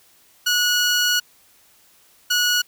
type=tone pair in turn; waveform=15% pulse; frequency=1459 / 1459 Hz; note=F#6 / F#6; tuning=-25 / -25 cents; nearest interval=unison; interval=0 cents; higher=neither; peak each=-10 dBFS; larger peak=neither; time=0.46-1.2 / 2.3-2.62 s; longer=first; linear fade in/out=10 ms; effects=white hiss -55 dBFS RMS until 2.67 s